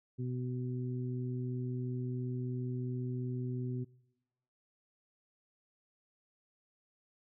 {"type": "harmonic tone", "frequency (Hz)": 125.3, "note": "B2", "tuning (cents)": 25, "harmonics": [1, 2, 3], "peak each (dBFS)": [-35, -41, -45], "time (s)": [0.18, 3.85], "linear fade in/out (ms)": 20, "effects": ["noise-tail reverb RT60 1.0 s tail -24 dB re dry"]}